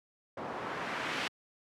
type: noise with low-pass filter sweep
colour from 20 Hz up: white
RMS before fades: -37 dBFS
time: 0.37-1.28 s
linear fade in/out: 5 ms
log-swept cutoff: 810 to 2800 Hz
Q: 1
effects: high-pass 150 Hz 12 dB/octave